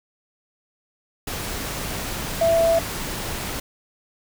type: tone in noise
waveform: sine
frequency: 664 Hz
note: E5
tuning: 12 cents sharp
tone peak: -15 dBFS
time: 2.41-2.79 s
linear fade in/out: 5 ms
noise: pink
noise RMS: -29 dBFS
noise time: 1.27-3.6 s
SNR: +11 dB
effects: none